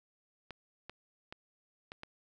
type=clicks; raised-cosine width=0.3 ms; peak=-28 dBFS; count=5; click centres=0.507 / 0.896 / 1.325 / 1.919 / 2.034 s; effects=none